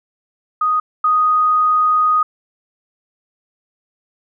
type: tone pair in turn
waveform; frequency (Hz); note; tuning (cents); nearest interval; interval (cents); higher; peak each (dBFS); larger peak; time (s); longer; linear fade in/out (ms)
sine; 1244.5 / 1244.5; D#6 / D#6; 0 / 0; unison; 0; neither; -13 / -11; second; 0.61-0.8 / 1.04-2.23; second; 5
effects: none